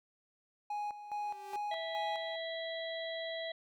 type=tone with tremolo; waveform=triangle; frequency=830.6 Hz; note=G#5; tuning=in tune; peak=-33 dBFS; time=0.7-2.36 s; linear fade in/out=5 ms; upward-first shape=square; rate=2.4 Hz; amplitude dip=70%
type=tone with exponential growth; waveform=sawtooth; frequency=392 Hz; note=G4; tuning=in tune; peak=-40 dBFS; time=0.96-1.56 s; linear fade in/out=1 ms; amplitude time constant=130 ms
type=harmonic tone; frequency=656 Hz; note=E5; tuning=9 cents flat; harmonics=1 / 3 / 5 / 6; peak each=-39 / -44 / -46 / -47 dBFS; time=1.71-3.52 s; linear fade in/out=5 ms
effects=none